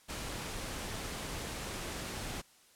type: noise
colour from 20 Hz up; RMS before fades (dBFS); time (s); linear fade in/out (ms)
pink; -40; 0.08-2.42; 20
effects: white hiss -63 dBFS RMS until 2.75 s + low-pass 11000 Hz 12 dB/octave